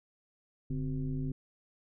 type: tone with frequency modulation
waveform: sine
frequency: 143 Hz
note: D3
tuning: 46 cents flat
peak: -31 dBFS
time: 0.7-1.32 s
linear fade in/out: 5 ms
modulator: 117 Hz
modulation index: 1.1
effects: none